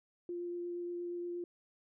sine tone with vibrato, 349.2 Hz, F4, in tune, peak -37 dBFS, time 0.29-1.44 s, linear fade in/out 2 ms, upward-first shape triangle, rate 8.5 Hz, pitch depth 10 cents each way, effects none

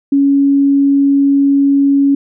sine tone, 278.8 Hz, C#4, 10 cents sharp, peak -7 dBFS, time 0.12-2.15 s, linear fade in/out 5 ms, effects none

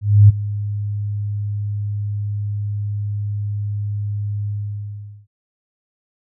sine tone with ADSR envelope, 103.1 Hz, G#2, 12 cents flat, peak -3 dBFS, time 0.01-5.27 s, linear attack 280 ms, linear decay 18 ms, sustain -17 dB, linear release 790 ms, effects none

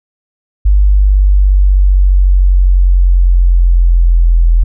sine exponential sweep, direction down, 50.1 to 41.73 Hz, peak -4 dBFS, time 0.65-4.64 s, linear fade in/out 10 ms, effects none

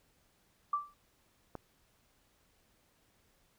sine tone with exponential decay, 1169 Hz, D6, 8 cents flat, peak -26 dBFS, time 0.73-0.94 s, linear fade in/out 5 ms, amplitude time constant 45 ms
click, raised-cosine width 1 ms, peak -27 dBFS, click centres 1.553 s
effects pink hiss -71 dBFS RMS until 3.58 s

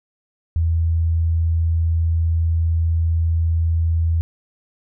sine tone, 82.41 Hz, E2, in tune, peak -15 dBFS, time 0.56-4.21 s, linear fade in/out 0 ms, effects none

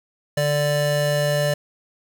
square tone pair together, 146.83 / 587.3 Hz, D3 / D5, 0 / 0 cents, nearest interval 2 octaves, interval 2400 cents, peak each -23 / -21 dBFS, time 0.37-1.54 s, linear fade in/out 5 ms, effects none

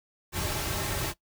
pink noise with comb filter, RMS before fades -31 dBFS, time 0.32-1.14 s, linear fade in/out 50 ms, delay 4.1 ms, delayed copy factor -0.55, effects noise-tail reverb RT60 0.1 s tail -18 dB re dry

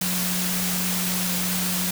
sine tone in noise, 181.4 Hz, F#3, 34 cents flat, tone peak -27 dBFS, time 0.01-1.91 s, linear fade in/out 5 ms, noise white, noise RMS -26 dBFS, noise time 0.01-1.91 s, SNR -4 dB, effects none

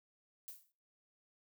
violet noise with exponential decay, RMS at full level -45 dBFS, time 0.48-0.72 s, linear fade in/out 0 ms, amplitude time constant 52 ms, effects noise-tail reverb RT60 0.4 s tail -23 dB re dry

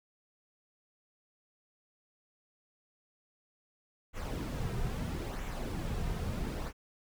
brown noise with flanger, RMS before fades -36 dBFS, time 4.13-6.73 s, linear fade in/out 50 ms, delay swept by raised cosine 0.2 to 3.6 ms, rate 0.76 Hz, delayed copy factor -0.5, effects none

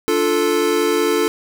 square chord, D minor, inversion none, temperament equal, 293.7 / 349.2 / 440 Hz, D4 / F4 / A4, 0 / 0 / 0 cents, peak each -23 / -21 / -18 dBFS, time 0.08-1.28 s, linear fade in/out 0 ms, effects none

